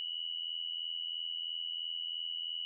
sine tone pair together, 2900 / 2983 Hz, F#7 / F#7, -35 / +13 cents, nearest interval unison, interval 48 cents, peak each -39 / -39 dBFS, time 0-2.65 s, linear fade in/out 0 ms, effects none

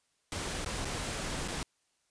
pink noise with dropouts, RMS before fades -36 dBFS, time 0.32-1.63 s, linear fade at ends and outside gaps 1 ms, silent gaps 0.647-0.66 / 0.848-0.853 / 1.478-1.483 s, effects white hiss -75 dBFS RMS until 2.1 s + resampled to 22050 Hz

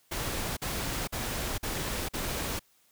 pink noise bursts, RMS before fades -33 dBFS, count 5, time 0.11-2.594 s, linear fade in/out 10 ms, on 460 ms, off 46 ms, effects white hiss -66 dBFS RMS until 2.91 s

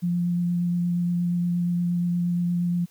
sine tone with vibrato, 174.61 Hz, F3, in tune, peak -21 dBFS, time 0.02-2.86 s, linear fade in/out 20 ms, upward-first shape sine, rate 8.5 Hz, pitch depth 11 cents each way, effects white hiss -59 dBFS RMS until 2.9 s

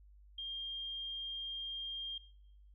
sine tone, 3208 Hz, G7, 39 cents sharp, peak -39 dBFS, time 0.38-2.18 s, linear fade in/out 5 ms, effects noise-tail reverb RT60 0.8 s tail -19 dB re dry + added 50 Hz sine -57 dBFS peak until 2.74 s

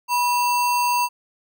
sine tone with sample-and-hold, 974 Hz, B5, 24 cents flat, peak -17 dBFS, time 0.08-1.09 s, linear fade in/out 50 ms, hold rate 3675 Hz, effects none

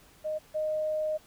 sine tone pair in turn, 618 / 618 Hz, D#5 / D#5, -12 / -12 cents, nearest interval unison, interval 0 cents, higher neither, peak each -29 / -27 dBFS, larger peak second, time 0.24-0.39 / 0.54-1.18 s, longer second, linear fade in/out 20 ms, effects pink hiss -58 dBFS RMS until 1.26 s

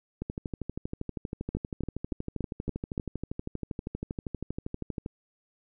two click trains, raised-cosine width 3 ms, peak -20 / -17 dBFS, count 62 / 6, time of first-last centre 0.22-5.061 / 1.55-2.979 s, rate 12.6 / 3.5 Hz, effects none

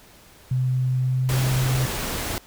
sine tone with pitch glide, 128.1 to 129.59 Hz, C3 to C3, -36 to -16 cents, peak -19 dBFS, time 0.51-1.86 s, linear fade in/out 5 ms, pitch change +20 cents, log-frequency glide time 0.99-1.37 s
pink noise, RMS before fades -28 dBFS, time 1.29-2.38 s, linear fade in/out 0 ms
effects pink hiss -50 dBFS RMS until 2.46 s

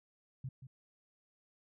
sine tone with echo, 131.7 Hz, C3, 12 cents sharp, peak -38 dBFS, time 0.44-0.49 s, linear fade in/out 5 ms, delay 180 ms, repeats 1, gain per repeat -10 dB, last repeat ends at 0.67 s, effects none

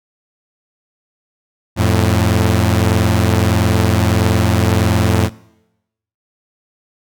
sawtooth tone pair together, 88.44 / 110 Hz, F2 / A2, +22 / 0 cents, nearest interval major third, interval 378 cents, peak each -10 dBFS, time 1.76-5.3 s, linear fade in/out 50 ms, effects noise-tail reverb RT60 0.9 s tail -22 dB re dry

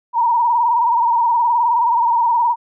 sine tone with vibrato, 944 Hz, A#5, 22 cents sharp, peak -12 dBFS, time 0.13-2.56 s, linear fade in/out 50 ms, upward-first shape sine, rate 19 Hz, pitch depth 71 cents each way, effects none

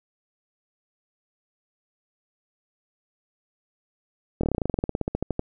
slowing click train, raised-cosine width 2 ms, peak -11 dBFS, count 21, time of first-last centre 4.41-5.394 s, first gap 24 ms, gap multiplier 1.07, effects none

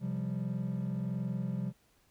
triangle chord, C suspended fourth, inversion none, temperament equal, 130.81 / 174.61 / 196 Hz, C3 / F3 / G3, 0 / 0 / 0 cents, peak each -34 dBFS, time 0-1.73 s, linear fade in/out 50 ms, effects tanh soft clip ceiling -24 dBFS + pink hiss -69 dBFS RMS until 2.1 s

